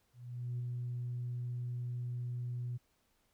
sine tone with ADSR envelope, 122.2 Hz, B2, 18 cents flat, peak -33 dBFS, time 0.13-2.78 s, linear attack 460 ms, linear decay 19 ms, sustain -2 dB, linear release 19 ms, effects tanh soft clip ceiling -32 dBFS + pink hiss -75 dBFS RMS until 3.33 s

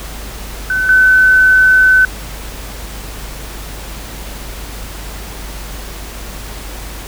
sine tone pair in turn, 1516 / 1516 Hz, F#6 / F#6, +42 / +42 cents, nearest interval unison, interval 0 cents, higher neither, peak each -12 / -5 dBFS, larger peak second, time 0.7-0.89 / 0.89-2.05 s, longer second, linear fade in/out 2 ms, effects added 50 Hz sine -27 dBFS peak until 7.07 s + pink hiss -30 dBFS RMS until 7.07 s

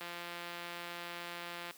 click train, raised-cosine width 0.3 ms, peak -27 dBFS, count 295, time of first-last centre 0.01-1.709 s, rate 173 Hz, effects white hiss -57 dBFS RMS until 1.77 s + high-pass 200 Hz 12 dB/octave

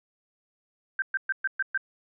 sine tone bursts, 1568 Hz, G6, in tune, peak -23 dBFS, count 6, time 0.99-1.776 s, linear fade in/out 2 ms, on 31 ms, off 120 ms, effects none

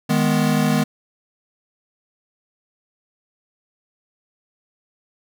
square chord, G# minor, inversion second, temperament equal, 155.56 / 207.7 / 246.9 Hz, D#3 / G#3 / B3, 0 / 0 / 0 cents, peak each -21 dBFS, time 0.09-0.84 s, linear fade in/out 10 ms, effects none

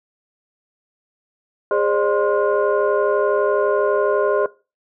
sine tone cluster, 410.8 / 530 / 602 / 1048 / 1434 Hz, G#4 / C5 / D5 / C6 / F6, -19 / +22 / +43 / +2 / +45 cents, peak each -19 / -22 / -20 / -24 / -26 dBFS, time 1.71-4.46 s, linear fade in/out 2 ms, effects noise-tail reverb RT60 0.3 s tail -20 dB re dry + tanh soft clip ceiling -5 dBFS

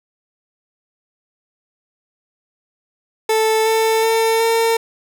30% pulse tone with pitch steps, 440 / 445.1 / 450.3 / 455.5 Hz, A4 / A4 / A4 / A#4, 0 / +20 / +40 / -40 cents, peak -11 dBFS, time 3.29-4.77 s, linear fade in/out 5 ms, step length 370 ms, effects none

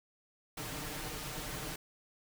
pink noise with comb filter, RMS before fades -41 dBFS, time 0.57-1.76 s, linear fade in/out 5 ms, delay 6.6 ms, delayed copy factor +0.65, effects none

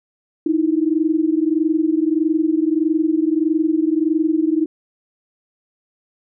sine tone pair together, 308.4 / 330 Hz, D#4 / E4, -15 / +2 cents, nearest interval minor second, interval 117 cents, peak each -17 / -18 dBFS, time 0.46-4.66 s, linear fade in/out 5 ms, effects none

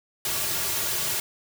white noise with comb filter, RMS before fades -27 dBFS, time 0.25-1.2 s, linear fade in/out 2 ms, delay 3.9 ms, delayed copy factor -0.8, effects none

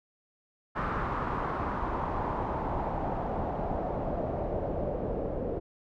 pink noise with low-pass filter sweep, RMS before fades -32 dBFS, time 0.75-5.6 s, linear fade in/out 20 ms, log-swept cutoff 1300 to 500 Hz, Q 2.7, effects none

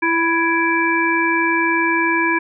harmonic tone with a mistuned harmonic, 332.9 Hz, E4, 17 cents sharp, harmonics 1 / 3 / 5 / 7, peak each -20 / -20 / -20 / -20 dBFS, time 0.02-2.39 s, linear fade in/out 10 ms, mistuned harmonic 3, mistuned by -19 cents, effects none

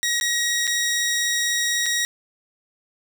15% pulse tone with dropouts, 1896 Hz, A#6, 29 cents sharp, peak -14 dBFS, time 0.03-2.05 s, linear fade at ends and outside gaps 0 ms, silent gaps 0.2-0.211 / 0.67-0.676 / 1.859-1.863 s, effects none

